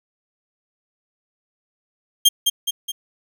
sawtooth tone with echo, 3200 Hz, G7, 35 cents sharp, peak -6 dBFS, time 2.25-2.29 s, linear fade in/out 10 ms, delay 210 ms, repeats 3, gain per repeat -5 dB, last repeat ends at 2.92 s, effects none

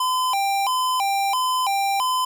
square tone with vibrato, 897 Hz, A5, 33 cents sharp, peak -20 dBFS, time 0-2.25 s, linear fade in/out 5 ms, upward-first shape square, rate 1.5 Hz, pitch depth 220 cents each way, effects none

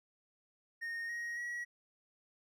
triangle tone with pitch steps, 1848 / 1882.5 / 1917.6 Hz, A#6 / A#6 / A#6, -16 / +16 / +48 cents, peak -36 dBFS, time 0.81-1.65 s, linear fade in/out 20 ms, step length 280 ms, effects none

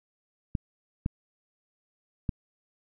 clicks, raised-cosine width 5 ms, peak -15 dBFS, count 3, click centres 0.552 / 1.061 / 2.292 s, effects none

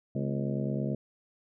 harmonic tone with a mistuned harmonic, 69.1 Hz, C#2, 5 cents flat, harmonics 2 / 3 / 4 / 5 / 6 / 7 / 8 / 9, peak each -32 / -33 / -38 / -39 / -43 / -42 / -43 / -42 dBFS, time 0.15-0.95 s, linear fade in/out 5 ms, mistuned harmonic 4, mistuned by -130 cents, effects none

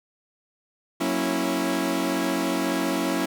sawtooth chord, F# dominant seventh, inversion none, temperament equal with one note detuned, 185 / 233.1 / 275 / 329.6 Hz, F#3 / A#3 / C#4 / E4, 0 / 0 / -14 / 0 cents, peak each -27 / -28 / -23 / -23 dBFS, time 1-3.26 s, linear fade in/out 10 ms, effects none

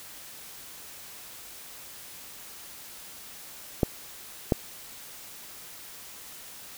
clicks, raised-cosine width 2 ms, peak -7 dBFS, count 2, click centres 3.832 / 4.522 s, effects white hiss -45 dBFS RMS until 6.77 s

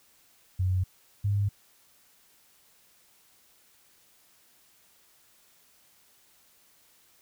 sine tone pair in turn, 92.5 / 101.2 Hz, F#2 / G#2, 0 / -44 cents, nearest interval major second, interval 156 cents, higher second, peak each -23 dBFS, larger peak neither, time 0.59-0.84 / 1.24-1.49 s, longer neither, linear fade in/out 10 ms, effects white hiss -62 dBFS RMS until 7.21 s

